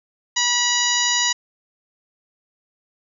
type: harmonic tone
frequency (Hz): 972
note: B5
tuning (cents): -28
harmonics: 1 / 2 / 3 / 4 / 5 / 6 / 7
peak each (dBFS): -27 / -24 / -25 / -24 / -26 / -26 / -23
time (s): 0.36-1.33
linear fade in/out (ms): 10
effects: none